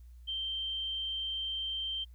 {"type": "tone", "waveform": "sine", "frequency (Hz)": 3136, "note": "G7", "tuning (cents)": 0, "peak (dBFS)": -33, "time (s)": [0.27, 2.05], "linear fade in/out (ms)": 20, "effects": ["added 60 Hz sine -49 dBFS peak until 2.14 s", "white hiss -75 dBFS RMS until 2.14 s"]}